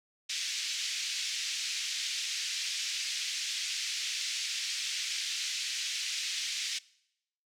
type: band-pass noise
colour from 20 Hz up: white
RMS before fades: -35 dBFS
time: 0.29-6.79 s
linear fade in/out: 10 ms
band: 2200 to 6200 Hz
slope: 24 dB/octave
effects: noise-tail reverb RT60 0.8 s tail -22 dB re dry